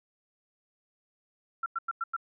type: tone bursts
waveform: sine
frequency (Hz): 1359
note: F6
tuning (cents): -48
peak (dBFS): -28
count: 5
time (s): 1.63-2.165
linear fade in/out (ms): 5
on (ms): 31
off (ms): 95
effects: none